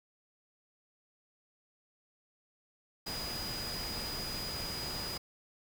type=tone in noise; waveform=sine; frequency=4928 Hz; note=D#8; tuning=17 cents flat; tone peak=-39 dBFS; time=3.06-5.18 s; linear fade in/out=10 ms; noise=pink; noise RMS=-41 dBFS; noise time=3.06-5.18 s; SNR=-1 dB; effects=none